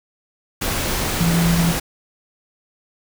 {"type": "tone in noise", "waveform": "sine", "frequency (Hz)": 168.7, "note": "E3", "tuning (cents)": 40, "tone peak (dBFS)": -15, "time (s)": [1.2, 1.72], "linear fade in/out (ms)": 10, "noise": "pink", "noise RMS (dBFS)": -22, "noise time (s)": [0.61, 1.8], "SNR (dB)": 4, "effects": []}